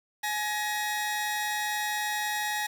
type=tone pair together; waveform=sawtooth; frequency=842 / 1892.1 Hz; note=G#5 / A#6; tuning=+24 / +25 cents; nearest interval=octave + major second; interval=1401 cents; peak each=-27 / -28 dBFS; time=0.23-2.67 s; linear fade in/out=10 ms; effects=8-bit